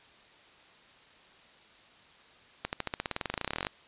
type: accelerating click train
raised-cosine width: 0.3 ms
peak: -15 dBFS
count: 25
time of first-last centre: 2.65-3.668 s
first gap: 79 ms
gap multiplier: 0.94
effects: white hiss -57 dBFS RMS until 3.87 s + resampled to 8000 Hz